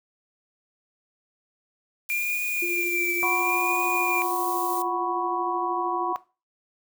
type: noise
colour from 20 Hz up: violet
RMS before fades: -34 dBFS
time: 2.09-4.82 s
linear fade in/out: 0 ms
type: tone with vibrato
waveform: triangle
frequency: 2387 Hz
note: D7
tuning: 28 cents sharp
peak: -23 dBFS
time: 2.1-4.22 s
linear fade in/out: 0 ms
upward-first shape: triangle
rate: 0.72 Hz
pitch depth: 52 cents each way
type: tone with tremolo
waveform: sine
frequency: 349.2 Hz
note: F4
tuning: in tune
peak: -28 dBFS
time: 2.62-6.13 s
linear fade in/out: 5 ms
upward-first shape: sine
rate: 13 Hz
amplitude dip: 40%
type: chord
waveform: sine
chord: F# suspended fourth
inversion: none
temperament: just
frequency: 740 / 986.7 / 1110 Hz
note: F#5 / B5 / C#6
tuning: 0 / -2 / +2 cents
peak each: -29 dBFS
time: 3.23-6.16 s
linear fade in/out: 0 ms
effects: noise-tail reverb RT60 0.3 s tail -17 dB re dry